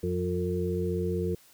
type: harmonic tone with a mistuned harmonic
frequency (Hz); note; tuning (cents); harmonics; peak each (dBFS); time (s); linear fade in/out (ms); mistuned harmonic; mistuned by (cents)
89; F2; +33; 1 / 2 / 4 / 5; -32 / -32 / -32 / -32; 0.03-1.35; 5; 5; +26
effects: white hiss -58 dBFS RMS until 1.53 s